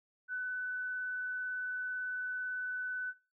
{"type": "tone with vibrato", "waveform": "sine", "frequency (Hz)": 1500, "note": "F#6", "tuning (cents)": 23, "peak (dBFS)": -34, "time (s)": [0.28, 3.14], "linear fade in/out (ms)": 50, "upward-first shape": "triangle", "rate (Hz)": 18, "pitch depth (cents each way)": 8, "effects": ["noise-tail reverb RT60 0.3 s tail -21 dB re dry"]}